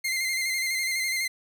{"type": "tone with vibrato", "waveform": "sawtooth", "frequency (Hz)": 2093, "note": "C7", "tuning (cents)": 0, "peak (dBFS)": -22, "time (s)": [0.04, 1.28], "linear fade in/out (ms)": 10, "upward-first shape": "square", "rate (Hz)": 12, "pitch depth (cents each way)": 28, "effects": []}